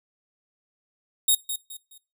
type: tone with echo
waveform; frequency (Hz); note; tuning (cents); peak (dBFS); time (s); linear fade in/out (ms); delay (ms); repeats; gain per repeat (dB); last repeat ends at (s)
5% pulse; 3729; A#7; 0; -9; 1.28-1.35; 5; 210; 3; -10; 1.98
effects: noise-tail reverb RT60 0.3 s tail -23 dB re dry